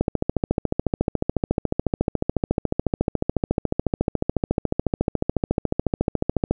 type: click train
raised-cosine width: 2 ms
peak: -6 dBFS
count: 92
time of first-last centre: 0.01-6.51 s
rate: 14 Hz
effects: none